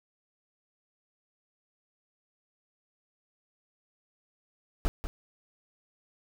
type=noise with echo; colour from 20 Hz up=brown; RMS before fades=-25 dBFS; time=4.85-4.88 s; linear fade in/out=0 ms; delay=190 ms; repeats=1; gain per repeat=-8 dB; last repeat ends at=5.07 s; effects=none